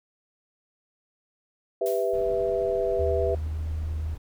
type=chord; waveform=sine; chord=E minor; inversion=first; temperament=just; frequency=395.6 / 494.4 / 659.3 Hz; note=G4 / B4 / E5; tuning=+16 / +2 / 0 cents; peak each=-27 dBFS; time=1.81-3.35 s; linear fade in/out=5 ms
type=noise with exponential decay; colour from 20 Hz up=blue; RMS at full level=-37 dBFS; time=1.86-2.37 s; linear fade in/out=1 ms; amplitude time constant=110 ms
type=noise; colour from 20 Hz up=brown; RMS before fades=-41 dBFS; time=2.13-4.18 s; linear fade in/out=10 ms
type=tone with pitch glide; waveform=sine; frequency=77.78 to 78.32 Hz; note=D#2 to D#2; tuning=0 to +12 cents; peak=-27 dBFS; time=2.99-4.15 s; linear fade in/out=5 ms; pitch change=+12 cents; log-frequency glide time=3.31-3.65 s
effects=none